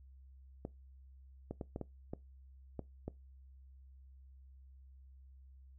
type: clicks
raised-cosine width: 2 ms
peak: -27 dBFS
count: 8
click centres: 0.651 / 1.51 / 1.612 / 1.761 / 1.813 / 2.135 / 2.793 / 3.08 s
effects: noise-tail reverb RT60 0.2 s tail -21 dB re dry + added 66 Hz sine -55 dBFS peak until 5.78 s